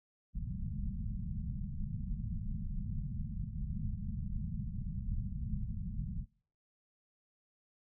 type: low-pass noise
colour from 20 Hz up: pink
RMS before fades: -38 dBFS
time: 0.33-6.26 s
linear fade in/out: 50 ms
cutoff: 220 Hz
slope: 96 dB/octave
effects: noise-tail reverb RT60 0.5 s tail -24 dB re dry